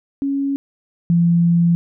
sine tone pair in turn, 277.2 / 170.69 Hz, C#4 / F3, 0 / -39 cents, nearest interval minor sixth, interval 839 cents, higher first, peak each -17 / -11 dBFS, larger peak second, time 0.22-0.56 / 1.1-1.75 s, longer second, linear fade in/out 0 ms, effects none

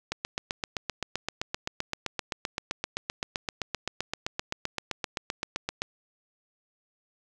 click train, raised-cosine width 0.2 ms, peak -12 dBFS, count 45, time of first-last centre 0.12-5.819 s, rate 7.72 Hz, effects none

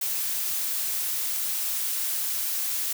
blue noise, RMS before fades -28 dBFS, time 0.01-2.93 s, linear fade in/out 5 ms, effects none

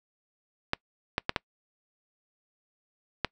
clicks, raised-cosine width 0.3 ms, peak -9 dBFS, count 5, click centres 0.734 / 1.181 / 1.294 / 1.362 / 3.247 s, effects noise-tail reverb RT60 0.1 s tail -26 dB re dry

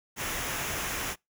pink noise with comb filter, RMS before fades -33 dBFS, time 0.16-1.16 s, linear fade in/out 50 ms, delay 0.23 ms, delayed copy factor -0.5, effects noise-tail reverb RT60 0.2 s tail -26 dB re dry

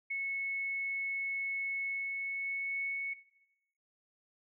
sine tone with pitch glide, 2199 to 2212 Hz, C#7 to C#7, -14 to -4 cents, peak -33 dBFS, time 0.1-3.14 s, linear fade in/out 10 ms, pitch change +10 cents, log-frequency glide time 1.85-2.99 s, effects noise-tail reverb RT60 0.9 s tail -17 dB re dry

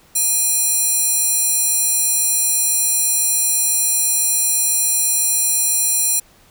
square tone with high-pass filter, 822 Hz, G#5, 18 cents flat, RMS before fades -17 dBFS, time 0.15-6.2 s, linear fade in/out 10 ms, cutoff 8300 Hz, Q 1.9, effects pink hiss -51 dBFS RMS until 6.5 s

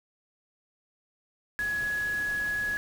sine tone in noise, 1681 Hz, G#6, 20 cents sharp, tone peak -27 dBFS, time 1.59-2.77 s, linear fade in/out 0 ms, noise pink, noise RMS -43 dBFS, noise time 1.59-2.77 s, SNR +13 dB, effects none

